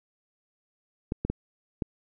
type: clicks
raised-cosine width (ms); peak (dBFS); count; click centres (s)
3; -15; 4; 1.121 / 1.25 / 1.3 / 1.822
effects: none